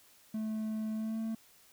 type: tone with pitch glide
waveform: triangle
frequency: 217.7 to 222.9 Hz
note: A3 to A3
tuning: -18 to +23 cents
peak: -31 dBFS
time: 0.34-1.35 s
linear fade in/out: 5 ms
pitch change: +41 cents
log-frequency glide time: 0.94-1.19 s
effects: white hiss -62 dBFS RMS until 1.72 s